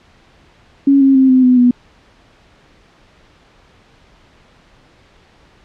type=tone with pitch steps; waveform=sine; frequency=277.2 / 270.6 / 264.1 / 257.7 / 251.6 / 245.5 Hz; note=C#4 / C#4 / C4 / C4 / B3 / B3; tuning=0 / -42 / +16 / -26 / +32 / -10 cents; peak=-6 dBFS; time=0.87-1.71 s; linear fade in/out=5 ms; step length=140 ms; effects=pink hiss -49 dBFS RMS until 5.64 s + low-pass 4000 Hz 12 dB/octave